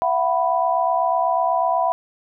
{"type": "chord", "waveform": "sine", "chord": "E suspended second", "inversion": "none", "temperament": "equal with one note detuned", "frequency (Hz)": [671.9, 740, 987.8], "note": ["E5", "F#5", "B5"], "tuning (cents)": [33, 0, 0], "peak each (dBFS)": -21, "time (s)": [0.02, 1.92], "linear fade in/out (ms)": 0, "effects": []}